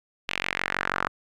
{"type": "tone with band-pass filter sweep", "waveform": "sawtooth", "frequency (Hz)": 46.25, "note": "F#1", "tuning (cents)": 0, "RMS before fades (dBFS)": -29, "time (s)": [0.28, 1.08], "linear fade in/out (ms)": 10, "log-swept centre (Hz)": [2700, 1300], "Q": 2.7, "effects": []}